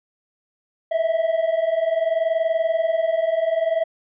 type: tone pair together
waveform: triangle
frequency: 638.7 / 659.3 Hz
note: D#5 / E5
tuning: +45 / 0 cents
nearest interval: minor second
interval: 55 cents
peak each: -21 / -18 dBFS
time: 0.91-3.84 s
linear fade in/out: 10 ms
effects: resampled to 8000 Hz